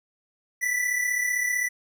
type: tone pair together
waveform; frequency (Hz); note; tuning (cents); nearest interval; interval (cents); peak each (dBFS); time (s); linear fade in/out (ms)
square; 1970.4 / 2006; B6 / B6; -5 / +26; unison; 31; -25 / -31; 0.61-1.69; 20
effects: none